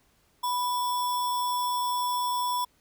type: tone with sample-and-hold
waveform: sine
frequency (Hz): 986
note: B5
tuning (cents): -3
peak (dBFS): -25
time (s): 0.43-2.65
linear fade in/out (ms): 10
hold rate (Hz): 4410
effects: pink hiss -66 dBFS RMS until 2.8 s